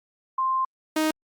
sine / sawtooth tone pair in turn, 1050 / 312.2 Hz, C6 / D#4, +6 / +6 cents, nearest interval octave + major sixth, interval 2100 cents, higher first, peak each -21 / -17 dBFS, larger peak second, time 0.38-0.65 / 0.96-1.11 s, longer first, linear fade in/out 5 ms, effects Opus 48 kbps

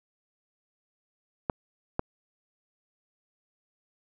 clicks, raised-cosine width 1 ms, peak -12 dBFS, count 2, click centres 1.498 / 1.994 s, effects none

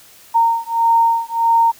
sine beating tone pair, 920 / 921.6 Hz, A#5 / A#5, -23 / -20 cents, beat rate 1.6 Hz, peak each -15 dBFS, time 0.34-1.72 s, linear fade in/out 20 ms, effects white hiss -45 dBFS RMS until 1.79 s

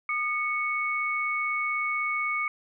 sine tone pair together, 1219 / 2216 Hz, D#6 / C#7, -36 / -1 cents, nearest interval minor seventh, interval 1035 cents, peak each -30 / -27 dBFS, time 0.09-2.48 s, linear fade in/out 2 ms, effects none

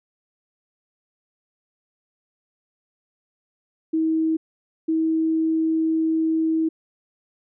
sine tone pair in turn, 320 / 321.1 Hz, D#4 / E4, +49 / -45 cents, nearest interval unison, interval 6 cents, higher second, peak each -18 dBFS, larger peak neither, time 3.93-4.37 / 4.88-6.69 s, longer second, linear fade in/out 10 ms, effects none

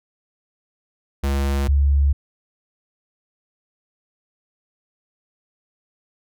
square / sine tone pair in turn, 69.3 / 70.43 Hz, C#2 / C#2, 0 / +28 cents, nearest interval unison, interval 28 cents, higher second, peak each -19 / -13 dBFS, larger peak second, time 1.23-1.68 / 1.68-2.13 s, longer neither, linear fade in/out 10 ms, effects none

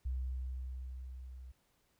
sine tone with level ramp, 63.9 Hz, C2, 40 cents flat, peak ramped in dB -33 to -47 dBFS, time 0.05-1.52 s, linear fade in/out 10 ms, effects pink hiss -75 dBFS RMS until 1.99 s

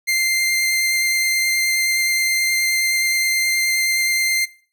sawtooth tone with vibrato, 2093 Hz, C7, in tune, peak -13 dBFS, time 0.07-4.46 s, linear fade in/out 20 ms, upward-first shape triangle, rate 9.5 Hz, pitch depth 9 cents each way, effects noise-tail reverb RT60 0.4 s tail -18 dB re dry

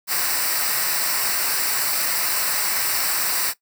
white noise with comb filter, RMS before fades -22 dBFS, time 0.07-3.54 s, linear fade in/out 50 ms, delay 0.3 ms, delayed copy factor -0.7, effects noise-tail reverb RT60 0.1 s tail -17 dB re dry

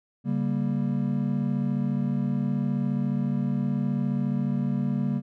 triangle chord, G diminished, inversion second, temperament just, 141.12 / 196 / 235.2 Hz, Db3 / G3 / Bb3, +31 / 0 / +16 cents, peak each -26 dBFS, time 0.24-5.22 s, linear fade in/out 50 ms, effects none

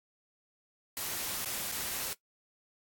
white noise with dropouts, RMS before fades -36 dBFS, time 0.97-2.13 s, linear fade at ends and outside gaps 0 ms, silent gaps 1.447-1.458 / 1.714-1.723 s, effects noise-tail reverb RT60 0.1 s tail -18 dB re dry + AAC 64 kbps

